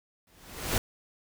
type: noise with exponential growth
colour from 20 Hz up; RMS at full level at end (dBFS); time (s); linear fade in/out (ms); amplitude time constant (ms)
pink; -25; 0.27-0.78; 2; 110
effects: none